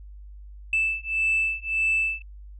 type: beating tone pair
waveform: sine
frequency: 2637 / 2638.7 Hz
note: E7 / E7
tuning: 0 / +1 cents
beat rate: 1.7 Hz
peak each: -24 dBFS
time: 0.73-2.22 s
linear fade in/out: 2 ms
effects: tanh soft clip ceiling -16 dBFS + added 50 Hz sine -40 dBFS peak until 2.59 s